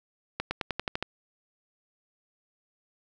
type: accelerating click train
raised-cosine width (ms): 0.3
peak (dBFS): -13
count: 8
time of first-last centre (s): 0.4-1.026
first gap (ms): 110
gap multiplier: 0.93
effects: none